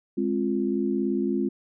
sine chord, F minor, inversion first, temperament equal with one note detuned, 207.7 / 265.6 / 349.2 Hz, Ab3 / C4 / F4, 0 / +26 / 0 cents, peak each -27 dBFS, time 0.17-1.49 s, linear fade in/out 10 ms, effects none

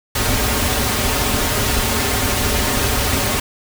pink noise with comb filter, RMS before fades -18 dBFS, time 0.15-3.4 s, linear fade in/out 5 ms, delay 6 ms, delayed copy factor -0.65, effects none

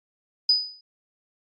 sine tone with exponential decay, 4978 Hz, D#8, in tune, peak -12 dBFS, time 0.49-0.81 s, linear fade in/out 5 ms, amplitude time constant 68 ms, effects tanh soft clip ceiling -9 dBFS + MP3 32 kbps

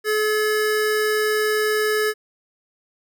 square tone pair together, 427.5 / 1710 Hz, A4 / A6, -50 / -50 cents, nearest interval 2 octaves, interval 2400 cents, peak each -20 / -25 dBFS, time 0.04-2.14 s, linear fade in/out 50 ms, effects none

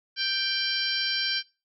harmonic tone with a mistuned harmonic, 784 Hz, G5, in tune, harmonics 2 / 3 / 4 / 5 / 6 / 7, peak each -32 / -36 / -31 / -33 / -30 / -34 dBFS, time 0.16-1.43 s, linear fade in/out 50 ms, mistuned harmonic 5, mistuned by +60 cents, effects noise-tail reverb RT60 0.3 s tail -23 dB re dry

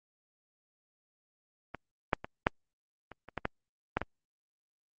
clicks, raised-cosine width 0.5 ms, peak -23 / -10 / -23 / -7 / -30 / -30 / -18 / -14 / -12 / -17 dBFS, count 10, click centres 1.747 / 2.132 / 2.245 / 2.469 / 3.117 / 3.287 / 3.377 / 3.454 / 3.97 / 4.016 s, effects Opus 32 kbps

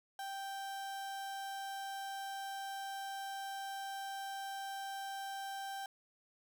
35% pulse tone, 784 Hz, G5, in tune, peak -39 dBFS, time 0.19-5.86 s, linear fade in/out 2 ms, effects none

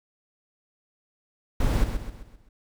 brown noise with echo, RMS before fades -21 dBFS, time 1.6-1.84 s, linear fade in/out 5 ms, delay 130 ms, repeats 5, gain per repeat -7 dB, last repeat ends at 2.49 s, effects none

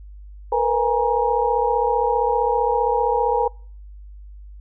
sine tone cluster, 461 / 496.3 / 826 / 943 Hz, A#4 / B4 / G#5 / A#5, -19 / +8 / -10 / +20 cents, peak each -22 dBFS, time 0.52-3.48 s, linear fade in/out 5 ms, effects noise-tail reverb RT60 0.5 s tail -26 dB re dry + added 50 Hz sine -37 dBFS peak until 4.6 s

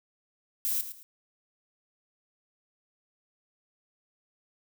violet noise with echo, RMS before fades -29 dBFS, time 0.65-0.81 s, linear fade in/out 0 ms, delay 110 ms, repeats 2, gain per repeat -11 dB, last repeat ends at 1.03 s, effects none

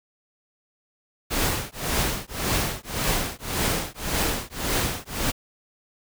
pink noise with tremolo, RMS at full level -22 dBFS, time 1.3-5.32 s, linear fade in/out 20 ms, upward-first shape triangle, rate 1.8 Hz, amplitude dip 100%, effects none

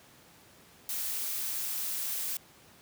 blue noise, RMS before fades -34 dBFS, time 0.89-2.37 s, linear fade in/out 2 ms, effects pink hiss -57 dBFS RMS until 2.81 s + high-pass 100 Hz 12 dB/octave

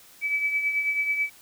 sine tone with tremolo, 2297 Hz, D7, 39 cents flat, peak -20 dBFS, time 0.21-1.3 s, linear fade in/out 50 ms, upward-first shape triangle, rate 9.2 Hz, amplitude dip 60%, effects white hiss -52 dBFS RMS until 1.41 s

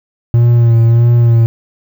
triangle tone with vibrato, 117.1 Hz, A#2, 8 cents sharp, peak -3 dBFS, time 0.34-1.46 s, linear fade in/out 0 ms, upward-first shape sine, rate 1.6 Hz, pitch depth 33 cents each way, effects 7-bit

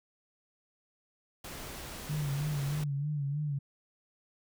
pink noise, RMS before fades -43 dBFS, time 1.44-2.84 s, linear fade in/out 5 ms
sine tone with vibrato, 144.9 Hz, D3, 23 cents flat, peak -30 dBFS, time 2.09-3.59 s, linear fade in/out 10 ms, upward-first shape sine, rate 3.2 Hz, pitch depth 74 cents each way
effects none

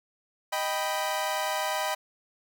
sawtooth chord, Eb augmented, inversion none, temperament equal, 622.3 / 784 / 987.8 Hz, Eb5 / G5 / B5, 0 / 0 / 0 cents, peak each -28 dBFS, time 0.52-1.95 s, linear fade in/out 10 ms, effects none

